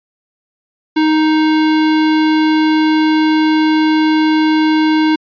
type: tone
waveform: square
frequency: 311.8 Hz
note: D#4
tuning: 4 cents sharp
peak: -10 dBFS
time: 0.96-5.16 s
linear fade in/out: 10 ms
effects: resampled to 11025 Hz